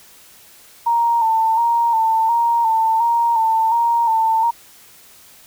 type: tone with vibrato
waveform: sine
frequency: 914 Hz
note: A#5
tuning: 34 cents flat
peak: -13 dBFS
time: 0.86-4.51 s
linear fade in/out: 10 ms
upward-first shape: square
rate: 1.4 Hz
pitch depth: 39 cents each way
effects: white hiss -46 dBFS RMS until 5.46 s